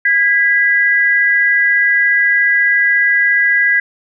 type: tone pair together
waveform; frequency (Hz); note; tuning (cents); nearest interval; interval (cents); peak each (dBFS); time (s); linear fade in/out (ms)
sine; 1641.2 / 1975.5; G#6 / B6; -21 / 0; minor third; 321; -12; 0.05-3.8; 5
effects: none